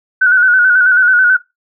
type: tone with vibrato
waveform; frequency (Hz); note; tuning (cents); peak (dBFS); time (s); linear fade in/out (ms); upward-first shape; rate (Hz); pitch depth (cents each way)
sine; 1482; F#6; +2; -6; 0.21-1.37; 10; square; 9.2; 46
effects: noise-tail reverb RT60 0.2 s tail -20 dB re dry